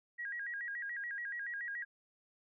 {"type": "tone with vibrato", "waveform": "sine", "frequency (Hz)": 1764, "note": "A6", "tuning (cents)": 4, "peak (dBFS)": -38, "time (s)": [0.18, 1.85], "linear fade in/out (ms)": 20, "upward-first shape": "square", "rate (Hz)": 7, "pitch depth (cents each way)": 140, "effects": []}